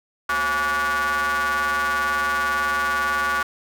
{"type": "ring-modulated tone", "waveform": "45% pulse", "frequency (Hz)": 154, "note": "D#3", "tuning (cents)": -17, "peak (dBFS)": -17, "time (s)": [0.29, 3.43], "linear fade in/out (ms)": 5, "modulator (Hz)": 1300, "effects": []}